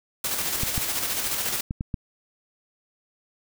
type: noise with tremolo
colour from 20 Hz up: white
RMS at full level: -26 dBFS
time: 0.24-1.61 s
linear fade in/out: 5 ms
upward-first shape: square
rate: 14 Hz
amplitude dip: 35%
type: clicks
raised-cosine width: 5 ms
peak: -15 dBFS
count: 5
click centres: 0.634 / 0.779 / 1.709 / 1.809 / 1.942 s
effects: none